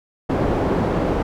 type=low-pass noise; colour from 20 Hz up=white; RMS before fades=-20 dBFS; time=0.29-1.23 s; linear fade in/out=10 ms; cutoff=500 Hz; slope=12 dB/octave; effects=none

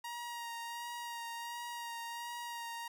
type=tone with vibrato; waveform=sawtooth; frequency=942 Hz; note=A#5; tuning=18 cents sharp; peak=-37 dBFS; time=0.04-2.88 s; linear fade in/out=5 ms; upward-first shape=sine; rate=1.4 Hz; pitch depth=20 cents each way; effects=none

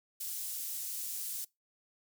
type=high-pass noise; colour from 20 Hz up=pink; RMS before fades=-39 dBFS; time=0.2-1.45 s; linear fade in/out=10 ms; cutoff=8800 Hz; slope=12 dB/octave; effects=noise-tail reverb RT60 0.2 s tail -23 dB re dry

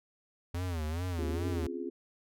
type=tone with vibrato; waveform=square; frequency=83.7 Hz; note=E2; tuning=27 cents sharp; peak=-33 dBFS; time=0.54-1.67 s; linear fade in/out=5 ms; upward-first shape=sine; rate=2.4 Hz; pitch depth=160 cents each way
type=chord; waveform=sine; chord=Db major seventh; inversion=third; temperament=just; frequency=259.9 / 277.2 / 346.5 / 415.8 Hz; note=C4 / Db4 / F4 / Ab4; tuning=-11 / 0 / -14 / +2 cents; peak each=-41 / -44 / -38 / -41 dBFS; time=1.18-1.9 s; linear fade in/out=10 ms
effects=none

